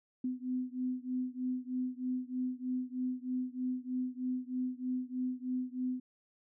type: beating tone pair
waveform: sine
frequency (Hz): 252.2 / 255.4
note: B3 / C4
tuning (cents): +36 / -42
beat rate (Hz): 3.2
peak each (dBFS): -36 / -37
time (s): 0.24-6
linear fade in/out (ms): 5
effects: none